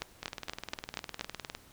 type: two click trains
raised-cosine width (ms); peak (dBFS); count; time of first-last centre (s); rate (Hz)
0.2; -16 / -20; 6 / 27; 0.02-1.21 / 0.23-1.55; 4.2 / 19.7
effects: pink hiss -58 dBFS RMS until 1.72 s